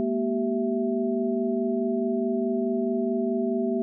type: tone cluster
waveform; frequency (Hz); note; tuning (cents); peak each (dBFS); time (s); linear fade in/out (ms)
sine; 214 / 238.7 / 385.7 / 662; A3 / A#3 / G4 / E5; -48 / +41 / -28 / +7; -32 / -26 / -27 / -32; 0-3.82; 0
effects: none